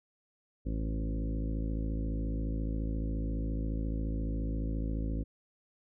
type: harmonic tone with a mistuned harmonic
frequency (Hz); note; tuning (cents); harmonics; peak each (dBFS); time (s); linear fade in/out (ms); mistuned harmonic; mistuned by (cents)
54.4; A1; -19; 1 / 2 / 3 / 4 / 5 / 6 / 7 / 9 / 10; -32 / -41 / -41 / -43 / -40 / -46 / -52 / -50 / -53; 0.65-5.24; 20; 2; -15
effects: none